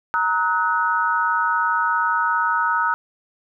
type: chord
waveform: sine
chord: D# minor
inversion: second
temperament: equal with one note detuned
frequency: 932.3 / 1277.3 / 1480 Hz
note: A#5 / D#6 / F#6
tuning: 0 / +45 / 0 cents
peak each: -22 / -21 / -22 dBFS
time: 0.14-2.94 s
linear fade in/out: 0 ms
effects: none